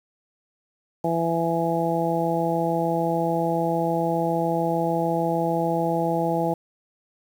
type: harmonic tone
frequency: 166.8 Hz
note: E3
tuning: 21 cents sharp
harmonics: 1 / 2 / 3 / 4 / 5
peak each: -27 / -27 / -27 / -27 / -27 dBFS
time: 1.04-6.54 s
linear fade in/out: 5 ms
effects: 8-bit